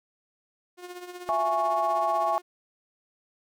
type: tone with tremolo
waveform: sawtooth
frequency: 357.5 Hz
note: F4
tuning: 41 cents sharp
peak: -32 dBFS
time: 0.77-2.42 s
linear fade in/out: 50 ms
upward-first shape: triangle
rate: 16 Hz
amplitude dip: 70%
type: chord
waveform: sine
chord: C# minor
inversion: first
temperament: just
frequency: 665.2 / 831.5 / 1108.7 Hz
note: E5 / G#5 / C#6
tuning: +16 / +2 / 0 cents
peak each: -27 dBFS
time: 1.29-2.38 s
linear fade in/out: 0 ms
effects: none